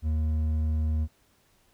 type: tone with hard clipping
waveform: sine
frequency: 77.78 Hz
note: D#2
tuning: in tune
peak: -25 dBFS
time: 0.02-1.08 s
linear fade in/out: 50 ms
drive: 5 dB
effects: pink hiss -65 dBFS RMS until 1.73 s